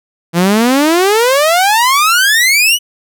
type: exponential sweep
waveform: sawtooth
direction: up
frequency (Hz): 164.4 to 3012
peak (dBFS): -4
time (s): 0.33-2.79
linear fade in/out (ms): 50
effects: none